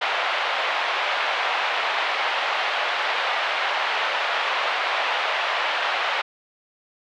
pink band-pass noise, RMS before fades -24 dBFS, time 0.01-6.22 s, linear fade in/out 10 ms, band 650 to 3400 Hz, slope 24 dB/octave, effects none

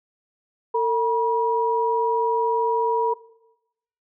sine tone pair together, 452.3 / 961.7 Hz, A4 / B5, +48 / -46 cents, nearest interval octave + minor second, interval 1306 cents, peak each -21 / -21 dBFS, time 0.74-3.14 s, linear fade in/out 10 ms, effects noise-tail reverb RT60 0.9 s tail -19 dB re dry

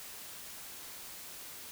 silence, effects white hiss -47 dBFS RMS until 1.71 s

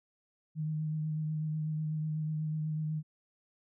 sine tone with vibrato, 154.9 Hz, D#3, 7 cents flat, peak -31 dBFS, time 0.55-3.03 s, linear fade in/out 50 ms, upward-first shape triangle, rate 8.1 Hz, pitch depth 24 cents each way, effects none

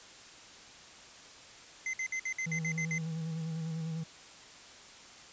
square tone bursts, 2061 Hz, C7, 27 cents flat, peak -33 dBFS, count 9, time 1.86-2.982 s, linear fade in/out 2 ms, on 74 ms, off 57 ms
triangle tone with vibrato, 161.7 Hz, E3, 33 cents flat, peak -32 dBFS, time 2.46-4.04 s, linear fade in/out 10 ms, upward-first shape square, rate 10 Hz, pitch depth 28 cents each way
effects white hiss -52 dBFS RMS until 5.32 s + resampled to 16000 Hz

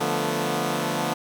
10% pulse chord, B half-diminished seventh, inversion first, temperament equal with one note detuned, 146.83 / 174.61 / 220 / 244.1 Hz, D3 / F3 / A3 / B3, 0 / 0 / 0 / -20 cents, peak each -21 dBFS, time 0-1.14 s, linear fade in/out 10 ms, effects none

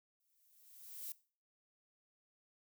violet noise with exponential growth, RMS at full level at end -43 dBFS, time 0.2-1.12 s, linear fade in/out 1 ms, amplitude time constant 200 ms, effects noise-tail reverb RT60 0.4 s tail -19 dB re dry

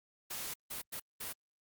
white noise bursts at uneven times, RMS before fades -41 dBFS, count 4, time 0.3-0.54 / 0.7-0.82 / 0.92-1 / 1.2-1.33 s, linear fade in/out 10 ms, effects Opus 48 kbps

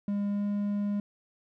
triangle tone with pitch glide, 202.8 to 204.3 Hz, G#3 to G#3, -41 to -28 cents, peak -25 dBFS, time 0.08-1 s, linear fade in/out 2 ms, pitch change +13 cents, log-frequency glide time 0.3-0.44 s, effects none

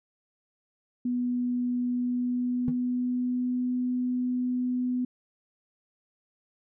sine tone with pitch glide, 246 to 249.7 Hz, B3 to B3, -7 to +19 cents, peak -25 dBFS, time 1.05-5.05 s, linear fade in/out 5 ms, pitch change +26 cents, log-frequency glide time 1.89-3.76 s
triangle tone with exponential decay, 160.7 Hz, E3, 44 cents flat, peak -21 dBFS, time 2.68-2.76 s, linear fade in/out 0 ms, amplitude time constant 17 ms
effects none

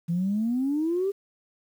sine exponential sweep, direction up, 164.81 to 405.9 Hz, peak -22 dBFS, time 0.08-1.12 s, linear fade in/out 20 ms, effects tanh soft clip ceiling -18 dBFS + 9-bit

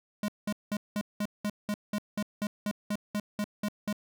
square tone bursts, 207.7 Hz, G#3, in tune, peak -29 dBFS, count 16, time 0.23-3.928 s, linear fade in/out 2 ms, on 53 ms, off 190 ms, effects none

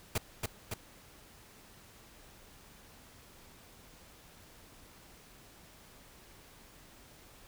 pink noise with echo, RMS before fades -31 dBFS, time 0.15-0.18 s, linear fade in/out 5 ms, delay 280 ms, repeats 2, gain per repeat -3 dB, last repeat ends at 0.74 s, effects pink hiss -57 dBFS RMS until 7.47 s

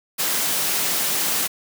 white high-pass noise, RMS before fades -22 dBFS, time 0.18-1.48 s, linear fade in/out 20 ms, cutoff 120 Hz, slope 48 dB/octave, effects none

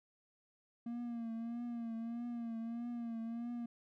triangle tone with vibrato, 233.1 Hz, A#3, in tune, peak -37 dBFS, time 0.86-3.66 s, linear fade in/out 5 ms, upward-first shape triangle, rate 1.6 Hz, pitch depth 59 cents each way, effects none

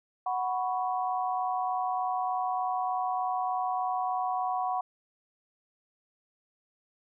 sine chord, F# suspended fourth, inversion none, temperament just, 740 / 986.7 / 1110 Hz, F#5 / B5 / C#6, 0 / -2 / +2 cents, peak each -29 / -34 / -35 dBFS, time 0.26-4.81 s, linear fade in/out 5 ms, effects none

